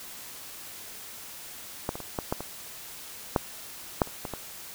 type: clicks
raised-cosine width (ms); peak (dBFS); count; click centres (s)
1; -13 / -21 / -24 / -14 / -12 / -20 / -7 / -6 / -28 / -19 / -19; 11; 1.891 / 1.955 / 2.003 / 2.188 / 2.325 / 2.406 / 3.362 / 4.018 / 4.074 / 4.252 / 4.337
effects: white hiss -43 dBFS RMS until 4.74 s